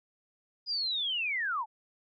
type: linear sweep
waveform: sine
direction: down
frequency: 4978 to 812 Hz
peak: -29 dBFS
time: 0.66-1.66 s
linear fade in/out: 50 ms
effects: none